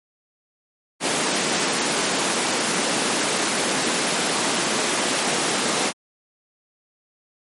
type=high-pass noise; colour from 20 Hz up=pink; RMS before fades=-22 dBFS; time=1-5.93 s; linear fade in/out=50 ms; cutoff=200 Hz; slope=24 dB/octave; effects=MP3 48 kbps